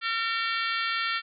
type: harmonic tone with a mistuned harmonic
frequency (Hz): 455.7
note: A#4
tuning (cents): -39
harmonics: 3 / 4 / 5 / 6 / 7 / 8 / 9 / 10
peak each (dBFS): -30 / -32 / -34 / -36 / -37 / -38 / -39 / -40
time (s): 0.01-1.22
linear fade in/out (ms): 50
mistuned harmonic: 8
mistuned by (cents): -66
effects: none